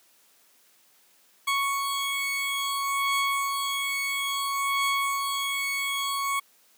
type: beating tone pair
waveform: 20% pulse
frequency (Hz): 1108.7 / 1109.29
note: C#6 / C#6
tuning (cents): 0 / +1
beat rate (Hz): 0.59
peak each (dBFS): -26 / -22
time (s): 1.47-6.4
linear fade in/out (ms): 10
effects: white hiss -61 dBFS RMS until 6.77 s + high-pass 200 Hz 12 dB/octave